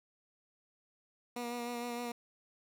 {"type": "tone with vibrato", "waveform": "15% pulse", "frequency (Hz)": 240, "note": "B3", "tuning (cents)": -49, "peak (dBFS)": -31, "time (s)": [1.36, 2.12], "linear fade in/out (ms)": 5, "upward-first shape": "sine", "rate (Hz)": 6.5, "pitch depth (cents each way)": 23, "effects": []}